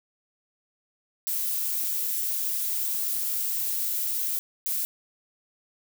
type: noise bursts at uneven times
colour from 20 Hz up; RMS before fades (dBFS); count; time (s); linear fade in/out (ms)
violet; -28; 2; 1.27-4.39 / 4.66-4.85; 0
effects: none